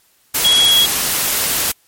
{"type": "tone in noise", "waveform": "sine", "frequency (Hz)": 3322, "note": "G#7", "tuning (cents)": 0, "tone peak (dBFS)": -9, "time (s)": [0.44, 0.86], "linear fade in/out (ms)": 10, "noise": "white", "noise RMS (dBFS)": -17, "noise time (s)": [0.34, 1.72], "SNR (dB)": 5, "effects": ["white hiss -56 dBFS RMS until 1.87 s", "MP3 64 kbps"]}